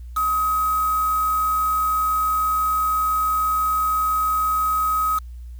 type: tone with quantisation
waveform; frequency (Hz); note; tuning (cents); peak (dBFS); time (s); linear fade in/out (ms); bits
sine; 1267; D#6; +31; -18; 0.16-5.19; 10; 5
effects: added 60 Hz sine -33 dBFS peak until 5.59 s + white hiss -63 dBFS RMS until 5.59 s